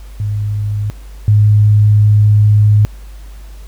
sine tone pair in turn, 103.9 / 104.99 Hz, G#2 / G#2, +1 / +19 cents, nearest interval unison, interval 18 cents, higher second, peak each -14 / -5 dBFS, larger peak second, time 0.2-0.9 / 1.28-2.85 s, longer second, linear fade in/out 0 ms, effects added 50 Hz sine -29 dBFS peak until 3.67 s + pink hiss -45 dBFS RMS until 3.67 s

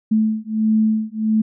sine beating tone pair, 217.3 / 218.8 Hz, A3 / A3, -21 / -9 cents, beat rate 1.5 Hz, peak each -18 dBFS, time 0.11-1.42 s, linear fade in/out 10 ms, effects none

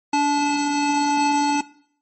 square tone pair together, 289.3 / 867 Hz, D4 / A5, -26 / -26 cents, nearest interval octave + perfect fifth, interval 1900 cents, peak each -21 / -21 dBFS, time 0.13-1.61 s, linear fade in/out 5 ms, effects noise-tail reverb RT60 0.6 s tail -18 dB re dry + MP3 32 kbps

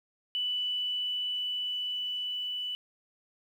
sine tone with level ramp, 2975 Hz, F#7, 9 cents sharp, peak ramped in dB -28 to -32 dBFS, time 0.35-2.75 s, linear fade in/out 0 ms, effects 10-bit

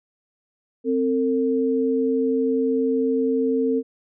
sine tone pair together, 262.1 / 452.1 Hz, C4 / A4, +3 / +47 cents, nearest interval major sixth, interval 944 cents, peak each -21 dBFS, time 0.84-3.83 s, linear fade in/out 50 ms, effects none

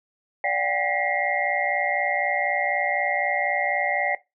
sine tone cluster, 584 / 728 / 792 / 1934 / 2111 Hz, D5 / F#5 / G5 / B6 / C7, -10 / -28 / +18 / -37 / +15 cents, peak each -28 dBFS, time 0.44-4.15 s, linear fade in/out 2 ms, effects noise-tail reverb RT60 0.2 s tail -17 dB re dry

